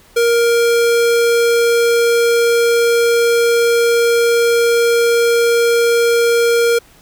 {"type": "tone", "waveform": "square", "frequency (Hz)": 468.7, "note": "A#4", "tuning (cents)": 9, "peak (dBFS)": -11, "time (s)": [0.16, 6.79], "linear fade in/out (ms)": 10, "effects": ["pink hiss -47 dBFS RMS until 7.01 s"]}